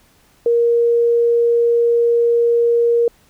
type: tone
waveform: sine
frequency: 470 Hz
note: A#4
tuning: 14 cents sharp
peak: -11 dBFS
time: 0.46-3.08 s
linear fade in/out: 2 ms
effects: pink hiss -54 dBFS RMS until 3.29 s